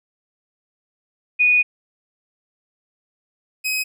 sine / sawtooth tone pair in turn, 2470 / 2531 Hz, D#7 / D#7, -13 / +29 cents, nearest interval unison, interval 42 cents, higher second, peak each -12 / -17 dBFS, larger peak first, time 1.39-1.63 / 3.64-3.84 s, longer first, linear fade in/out 20 ms, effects none

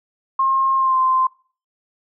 sine tone with pitch glide, 1069 to 1041 Hz, C6 to C6, +37 to -9 cents, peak -14 dBFS, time 0.39-1.27 s, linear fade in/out 5 ms, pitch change -46 cents, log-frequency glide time 0.76-0.98 s, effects noise-tail reverb RT60 0.4 s tail -23 dB re dry

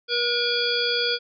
harmonic tone with a mistuned harmonic, 480 Hz, B4, 49 cents flat, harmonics 1 / 3 / 5 / 7 / 9 / 10, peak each -27 / -28 / -32 / -26 / -30 / -28 dBFS, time 0.08-1.19 s, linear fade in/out 50 ms, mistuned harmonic 9, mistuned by +51 cents, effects none

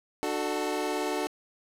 25% pulse chord, D major, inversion none, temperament equal with one note detuned, 299.3 / 370 / 440 Hz, D4 / F#4 / A4, +33 / 0 / 0 cents, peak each -29 dBFS, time 0.23-1.27 s, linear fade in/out 0 ms, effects low-pass 12000 Hz 12 dB/octave + 9-bit

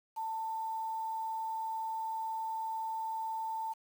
sine tone with quantisation, 891 Hz, A5, 22 cents sharp, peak -34 dBFS, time 0.16-3.74 s, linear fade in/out 20 ms, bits 9, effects none

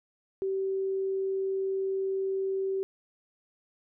sine tone, 385.4 Hz, G4, 29 cents flat, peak -27 dBFS, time 0.42-2.83 s, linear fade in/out 0 ms, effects none

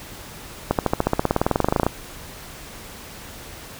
accelerating click train, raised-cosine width 1 ms, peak -3 dBFS, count 23, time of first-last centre 0.71-1.866 s, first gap 78 ms, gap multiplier 0.96, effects pink hiss -39 dBFS RMS until 3.79 s

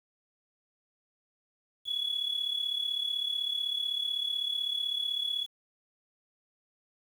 sine tone with amplitude modulation, 3385 Hz, G#7, 32 cents sharp, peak -25 dBFS, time 1.85-5.47 s, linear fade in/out 50 ms, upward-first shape sine, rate 35.9 Hz, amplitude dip 75%, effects tanh soft clip ceiling -23 dBFS + 9-bit

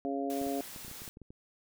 harmonic tone, 138.59 Hz, C#3, in tune, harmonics 2 / 3 / 4 / 5, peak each -34 / -38 / -40 / -37 dBFS, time 0.05-0.61 s, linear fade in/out 0 ms
white noise, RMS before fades -46 dBFS, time 0.3-1.09 s, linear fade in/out 0 ms
clicks, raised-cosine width 3 ms, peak -36 dBFS, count 11, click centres 0.415 / 0.467 / 0.762 / 0.848 / 0.881 / 0.914 / 1.019 / 1.079 / 1.171 / 1.217 / 1.305 s
effects none

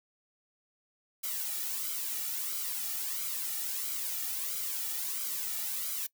blue noise with flanger, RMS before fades -35 dBFS, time 1.23-6.07 s, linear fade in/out 10 ms, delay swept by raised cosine 1.1 to 1.95 ms, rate 1.5 Hz, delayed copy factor -0.65, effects noise-tail reverb RT60 0.1 s tail -22 dB re dry

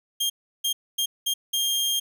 sawtooth tone bursts at uneven times, 3213 Hz, G7, 42 cents sharp, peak -19 dBFS, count 5, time 0.2-0.3 / 0.64-0.73 / 0.98-1.06 / 1.26-1.34 / 1.53-2 s, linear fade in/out 10 ms, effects none

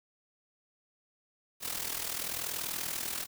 white noise with amplitude modulation, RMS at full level -33 dBFS, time 1.6-3.27 s, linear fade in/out 50 ms, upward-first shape sine, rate 40.6 Hz, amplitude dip 70%, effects none

